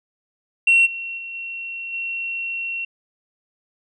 sine tone with level steps, 2727 Hz, F7, 42 cents flat, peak -10 / -27 / -30 / -28 / -24 dBFS, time 0.67-2.85 s, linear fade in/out 5 ms, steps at 0.85 / 1.17 / 1.33 / 1.92 s, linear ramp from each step 20 ms, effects tanh soft clip ceiling -8 dBFS

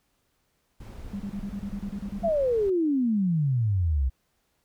brown noise, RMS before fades -41 dBFS, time 0.8-2.7 s, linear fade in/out 5 ms
sine tone bursts, 200 Hz, G3, 35 cents sharp, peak -30 dBFS, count 12, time 1.13-2.287 s, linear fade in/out 5 ms, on 68 ms, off 31 ms
sine exponential sweep, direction down, 697 to 61.74 Hz, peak -21 dBFS, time 2.23-4.1 s, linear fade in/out 20 ms
effects pink hiss -72 dBFS RMS until 4.64 s

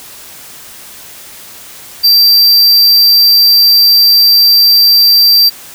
square tone, 4696 Hz, D8, 1 cent flat, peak -4 dBFS, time 2.03-5.5 s, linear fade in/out 20 ms, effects white hiss -32 dBFS RMS until 5.74 s

